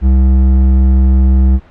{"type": "tone with hard clipping", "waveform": "triangle", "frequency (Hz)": 65.3, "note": "C2", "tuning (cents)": -3, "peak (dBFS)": -7, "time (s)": [0.01, 1.6], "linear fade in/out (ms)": 50, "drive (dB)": 12, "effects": ["pink hiss -43 dBFS RMS until 1.7 s", "low-pass 2000 Hz 12 dB/octave"]}